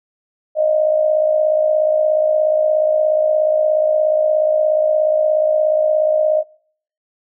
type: tone with amplitude modulation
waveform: sine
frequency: 619 Hz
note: D#5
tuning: 9 cents flat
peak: -9 dBFS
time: 0.55-6.44 s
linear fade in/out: 50 ms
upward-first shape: sine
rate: 56.9 Hz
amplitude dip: 60%
effects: noise-tail reverb RT60 0.6 s tail -26 dB re dry